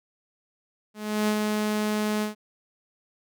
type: tone with ADSR envelope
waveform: sawtooth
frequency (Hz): 212.1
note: G#3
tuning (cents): +37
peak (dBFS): -17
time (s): 0.94-2.35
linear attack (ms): 340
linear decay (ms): 73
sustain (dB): -3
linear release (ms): 130
effects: none